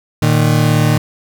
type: tone pair together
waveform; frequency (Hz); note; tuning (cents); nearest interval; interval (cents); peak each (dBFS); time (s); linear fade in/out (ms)
35% pulse; 114.7 / 153.02; A#2 / D#3; -28 / -29; perfect fourth; 499; -11; 0.22-0.98; 5
effects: none